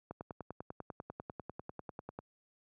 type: click train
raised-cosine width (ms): 1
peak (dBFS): -28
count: 22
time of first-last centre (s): 0.11-2.189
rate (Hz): 10.1
effects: high-pass 80 Hz 12 dB/octave